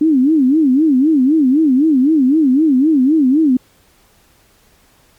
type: tone with vibrato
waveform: sine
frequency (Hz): 285.3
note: C#4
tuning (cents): +50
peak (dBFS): -8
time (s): 0.01-3.57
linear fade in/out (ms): 5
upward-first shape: sine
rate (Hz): 3.9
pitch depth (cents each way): 220
effects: pink hiss -52 dBFS RMS until 5.18 s + MP3 96 kbps